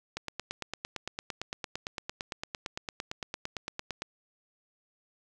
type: click train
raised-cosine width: 0.2 ms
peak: -17 dBFS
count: 35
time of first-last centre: 0.17-4.021 s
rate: 8.83 Hz
effects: none